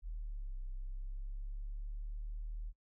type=linear two-way sweep; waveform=sine; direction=down then up; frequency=41.2 to 31.86 to 39.21 Hz; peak=-38 dBFS; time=0.02-2.73 s; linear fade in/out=50 ms; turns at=0.58 s; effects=noise-tail reverb RT60 0.1 s tail -25 dB re dry + tanh soft clip ceiling -34 dBFS